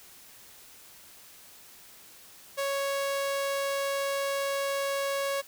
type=tone; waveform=sawtooth; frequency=554.4 Hz; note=C#5; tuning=in tune; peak=-24 dBFS; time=2.57-5.42 s; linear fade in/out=20 ms; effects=white hiss -52 dBFS RMS until 5.47 s